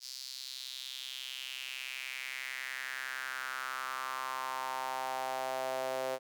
sawtooth tone with high-pass filter sweep, 130.81 Hz, C3, in tune, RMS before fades -39 dBFS, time 0-6.19 s, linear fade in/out 50 ms, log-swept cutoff 4900 to 550 Hz, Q 3.9, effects none

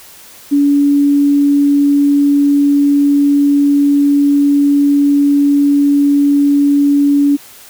sine tone, 285.1 Hz, C#4, 49 cents sharp, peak -7 dBFS, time 0.51-7.37 s, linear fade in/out 20 ms, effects white hiss -38 dBFS RMS until 7.69 s

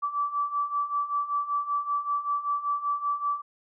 sine beating tone pair, 1155 / 1160.2 Hz, D6 / D6, -29 / -21 cents, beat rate 5.2 Hz, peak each -31 / -27 dBFS, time 0.02-3.42 s, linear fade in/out 20 ms, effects none

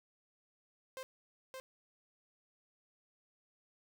sawtooth tone with echo, 523.3 Hz, C5, in tune, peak -39 dBFS, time 0.97-1.03 s, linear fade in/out 0 ms, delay 570 ms, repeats 1, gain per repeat -2 dB, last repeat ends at 1.6 s, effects 11-bit

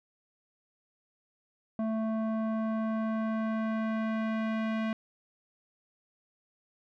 square tone with low-pass filter sweep, 221 Hz, A3, 8 cents sharp, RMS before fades -31 dBFS, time 1.79-4.93 s, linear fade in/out 2 ms, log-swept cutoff 830 to 2400 Hz, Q 1.2, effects none

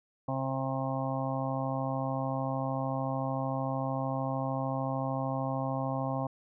harmonic tone, 133.3 Hz, C3, 33 cents sharp, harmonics 1 / 2 / 4 / 5 / 6 / 7 / 8, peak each -34 / -36 / -38 / -38 / -38 / -42 / -40 dBFS, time 0.28-6.27 s, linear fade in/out 5 ms, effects none

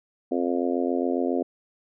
harmonic tone, 87.31 Hz, F2, in tune, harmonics 3 / 4 / 5 / 6 / 7 / 8, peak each -26 / -28 / -30 / -32 / -33 / -34 dBFS, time 0.31-1.43 s, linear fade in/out 10 ms, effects none

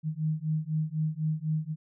sine beating tone pair, 154 / 158 Hz, D#3 / D#3, -17 / +27 cents, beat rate 4 Hz, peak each -30 dBFS, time 0.03-1.76 s, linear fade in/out 50 ms, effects none

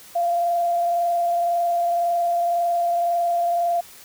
sine tone with frequency modulation, 691 Hz, F5, 19 cents flat, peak -18 dBFS, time 0.15-3.81 s, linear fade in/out 10 ms, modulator 21.9 Hz, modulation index 0.35, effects white hiss -45 dBFS RMS until 4.04 s

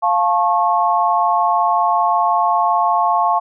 sine chord, F augmented, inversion none, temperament just, 698.5 / 873.1 / 1091.3 Hz, F5 / A5 / C#6, 0 / -14 / -27 cents, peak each -17 / -17 / -17 dBFS, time 0.02-3.4 s, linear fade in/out 20 ms, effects none

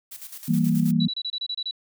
blue noise with tremolo, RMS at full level -38 dBFS, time 0.11-0.92 s, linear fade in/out 10 ms, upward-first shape square, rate 9.4 Hz, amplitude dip 65%
sine chord, E diminished, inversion none, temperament equal, 164.81 / 196 / 233.1 Hz, E3 / G3 / Bb3, 0 / 0 / 0 cents, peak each -22 / -24 / -22 dBFS, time 0.48-1.08 s, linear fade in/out 10 ms
sine tone bursts, 3933 Hz, B7, 8 cents flat, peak -26 dBFS, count 9, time 1-1.711 s, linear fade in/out 5 ms, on 55 ms, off 27 ms
effects none

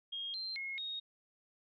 sine tone with pitch steps, 3248 / 4145 / 2163 / 3736 Hz, G#7 / C8 / C#7 / A#7, -39 / -17 / -43 / +3 cents, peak -38 dBFS, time 0.12-1 s, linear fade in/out 10 ms, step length 220 ms, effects none

